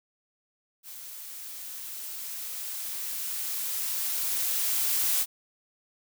blue noise with level ramp, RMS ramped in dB -43 to -25 dBFS, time 0.83-5.26 s, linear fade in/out 50 ms, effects none

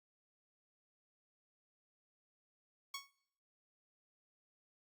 10% pulse tone with exponential decay, 1108.7 Hz, C#6, in tune, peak -31 dBFS, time 2.94-3.12 s, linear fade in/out 5 ms, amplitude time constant 39 ms, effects noise-tail reverb RT60 0.6 s tail -18 dB re dry + Opus 48 kbps

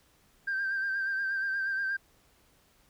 sine tone with vibrato, 1576 Hz, G6, 9 cents sharp, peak -27 dBFS, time 0.47-1.97 s, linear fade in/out 10 ms, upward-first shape sine, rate 8.4 Hz, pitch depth 37 cents each way, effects tanh soft clip ceiling -25 dBFS + pink hiss -65 dBFS RMS until 2.89 s

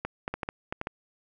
clicks, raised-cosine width 0.5 ms, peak -16 dBFS, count 8, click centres 0.05 / 0.279 / 0.34 / 0.432 / 0.489 / 0.725 / 0.814 / 0.871 s, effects none

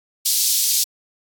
pink high-pass noise, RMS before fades -18 dBFS, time 0.25-0.84 s, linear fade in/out 10 ms, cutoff 4200 Hz, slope 24 dB/octave, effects AAC 64 kbps

